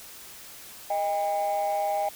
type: tone pair together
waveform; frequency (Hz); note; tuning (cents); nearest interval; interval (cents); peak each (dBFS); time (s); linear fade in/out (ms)
sine; 623 / 803.6; D#5 / G5; +2 / +43; major third; 441; -26 / -24; 0.9-2.09; 5
effects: tanh soft clip ceiling -21 dBFS + white hiss -45 dBFS RMS until 2.15 s